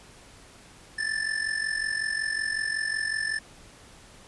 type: tone with amplitude modulation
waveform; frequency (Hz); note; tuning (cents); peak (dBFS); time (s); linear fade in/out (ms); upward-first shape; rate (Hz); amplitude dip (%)
square; 1760; A6; 0; -24; 0.98-3.39; 10; sine; 45.4; 75
effects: pink hiss -51 dBFS RMS until 4.27 s + resampled to 24000 Hz